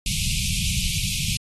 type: band-stop noise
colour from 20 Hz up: pink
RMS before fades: -24 dBFS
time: 0.06-1.37 s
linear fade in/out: 2 ms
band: 200 to 2300 Hz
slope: 96 dB/octave
effects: low-pass 12000 Hz 12 dB/octave + AAC 32 kbps